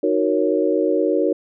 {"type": "chord", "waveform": "sine", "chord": "D# minor seventh", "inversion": "none", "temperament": "equal", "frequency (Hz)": [311.1, 370, 466.2, 554.4], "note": ["D#4", "F#4", "A#4", "C#5"], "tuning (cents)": [0, 0, 0, 0], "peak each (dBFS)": [-21, -21, -21, -22], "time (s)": [0.03, 1.33], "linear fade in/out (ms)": 5, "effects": []}